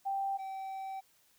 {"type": "tone pair in turn", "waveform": ["sine", "triangle"], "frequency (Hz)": [784, 771.4], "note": ["G5", "G5"], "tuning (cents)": [0, -28], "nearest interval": "unison", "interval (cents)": 28, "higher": "first", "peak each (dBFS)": [-31, -36], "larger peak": "first", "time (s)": [[0.05, 0.38], [0.38, 1.01]], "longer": "second", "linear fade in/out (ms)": 20, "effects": ["white hiss -68 dBFS RMS until 1.38 s"]}